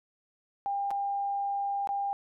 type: tone with dropouts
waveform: sine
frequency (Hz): 800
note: G5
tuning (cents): +35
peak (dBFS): -28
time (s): 0.66-2.13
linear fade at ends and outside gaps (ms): 0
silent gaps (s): 0.906-0.912 / 1.873-1.89
effects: none